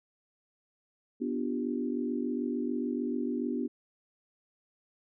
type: chord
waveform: sine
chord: G dominant seventh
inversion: first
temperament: equal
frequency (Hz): 246.9 / 293.7 / 349.2 / 392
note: B3 / D4 / F4 / G4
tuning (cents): 0 / 0 / 0 / 0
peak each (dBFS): -32 / -35 / -38 / -38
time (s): 1.2-3.68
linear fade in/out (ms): 20
effects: none